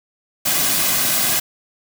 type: noise with comb filter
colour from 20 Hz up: white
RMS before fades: -18 dBFS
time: 0.45-1.4 s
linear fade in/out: 10 ms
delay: 2.2 ms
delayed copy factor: -0.5
effects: none